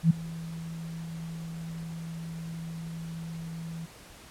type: tone with ADSR envelope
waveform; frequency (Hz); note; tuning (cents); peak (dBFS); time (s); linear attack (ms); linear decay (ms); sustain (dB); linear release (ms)
sine; 164.81; E3; 0; -14; 0.03-3.86; 73; 9; -21; 12
effects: pink hiss -50 dBFS RMS until 4.3 s + low-pass 12000 Hz 12 dB/octave